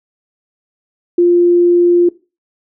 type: tone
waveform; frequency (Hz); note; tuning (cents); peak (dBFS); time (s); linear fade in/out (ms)
sine; 349.2; F4; 0; -6; 1.18-2.09; 5
effects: noise-tail reverb RT60 0.3 s tail -20 dB re dry